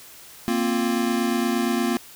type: chord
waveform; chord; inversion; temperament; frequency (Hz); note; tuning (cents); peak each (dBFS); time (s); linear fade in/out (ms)
square; Bb suspended second; none; equal; 233.1 / 261.6 / 349.2; Bb3 / C4 / F4; 0 / 0 / 0; -24 / -27 / -27; 0.48-1.97; 0
effects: white hiss -45 dBFS RMS until 2.15 s